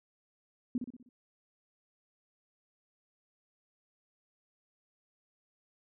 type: tone with echo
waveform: sine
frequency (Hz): 246.8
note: B3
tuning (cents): -1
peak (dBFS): -28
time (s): 0.75-0.78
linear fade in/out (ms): 2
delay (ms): 62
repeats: 5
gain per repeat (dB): -6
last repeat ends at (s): 1.09
effects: none